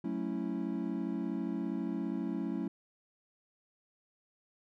triangle chord, F# minor seventh, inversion none, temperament equal, 185 / 220 / 277.2 / 329.6 Hz, F#3 / A3 / C#4 / E4, 0 / 0 / 0 / 0 cents, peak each -37 / -36 / -36 / -37 dBFS, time 0.04-2.68 s, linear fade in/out 5 ms, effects none

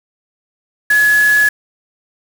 sine tone in noise, 1696 Hz, G#6, 36 cents sharp, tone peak -8 dBFS, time 0.9-1.49 s, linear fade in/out 5 ms, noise white, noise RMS -25 dBFS, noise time 0.9-1.49 s, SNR +14 dB, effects none

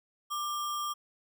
sine tone with sample-and-hold, 1185 Hz, D6, 15 cents sharp, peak -31 dBFS, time 0.3-0.94 s, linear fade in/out 20 ms, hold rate 4410 Hz, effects none

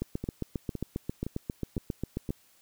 two click trains, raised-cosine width 3 ms, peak -21 / -18 dBFS, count 5 / 18, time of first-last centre 0.24-2.291 / 0.02-2.305 s, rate 1.95 / 7.44 Hz, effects white hiss -63 dBFS RMS until 2.61 s

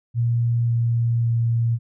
sine tone with pitch steps, 118 / 117.18 / 116.38 Hz, A#2 / A#2 / A#2, +22 / +9 / -2 cents, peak -17 dBFS, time 0.14-1.79 s, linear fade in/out 50 ms, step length 550 ms, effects none

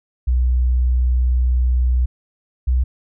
sine tone pair in turn, 62.1 / 62.97 Hz, B1 / B1, +10 / +34 cents, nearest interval unison, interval 24 cents, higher second, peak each -13 dBFS, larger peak neither, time 0.27-2.06 / 2.67-2.84 s, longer first, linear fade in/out 10 ms, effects none

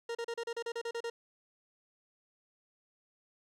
40% pulse tone bursts, 466.2 Hz, A#4, in tune, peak -34 dBFS, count 11, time 0.09-1.1 s, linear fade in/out 5 ms, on 60 ms, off 35 ms, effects low-pass 7000 Hz 12 dB/octave + 12-bit

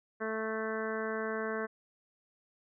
harmonic tone, 220 Hz, A3, in tune, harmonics 1 / 2 / 3 / 4 / 5 / 6 / 7 / 8 / 9, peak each -40 / -36 / -41 / -50 / -42 / -46 / -41 / -44 / -50 dBFS, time 0.2-1.67 s, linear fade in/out 20 ms, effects none

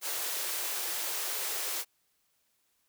white high-pass noise, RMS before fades -34 dBFS, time 0.01-1.85 s, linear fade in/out 50 ms, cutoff 330 Hz, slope 96 dB/octave, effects white hiss -74 dBFS RMS until 2.88 s

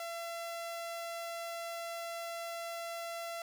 sawtooth tone, 676 Hz, E5, 43 cents sharp, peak -35 dBFS, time 0-3.42 s, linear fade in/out 2 ms, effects none

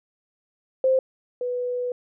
sine tone pair in turn, 523.3 / 493.6 Hz, C5 / B4, 0 / -1 cents, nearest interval minor second, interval 101 cents, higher first, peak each -16 / -24 dBFS, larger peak first, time 0.84-0.99 / 1.41-1.92 s, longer second, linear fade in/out 2 ms, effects none

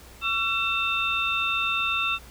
sine tone cluster, 1136 / 1350 / 2672 / 3636 Hz, C#6 / E6 / E7 / A#7, +42 / +41 / +23 / -44 cents, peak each -34 / -29 / -25 / -30 dBFS, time 0.21-2.19 s, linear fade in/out 50 ms, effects added 60 Hz sine -49 dBFS peak until 2.3 s + pink hiss -49 dBFS RMS until 2.3 s

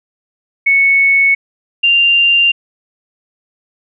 sine tone pair in turn, 2211 / 2786 Hz, C#7 / F7, -5 / -5 cents, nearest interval major third, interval 400 cents, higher second, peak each -7 dBFS, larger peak neither, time 0.66-1.35 / 1.83-2.52 s, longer neither, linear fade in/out 10 ms, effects none

